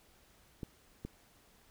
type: clicks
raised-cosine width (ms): 3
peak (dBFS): -27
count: 2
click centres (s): 0.632 / 1.05
effects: pink hiss -65 dBFS RMS until 1.7 s